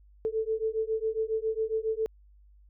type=beating tone pair; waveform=sine; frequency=438 / 445.3 Hz; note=A4 / A4; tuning=-8 / +21 cents; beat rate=7.3 Hz; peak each=-30 dBFS; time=0.25-2.06 s; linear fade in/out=0 ms; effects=added 50 Hz sine -54 dBFS peak until 2.69 s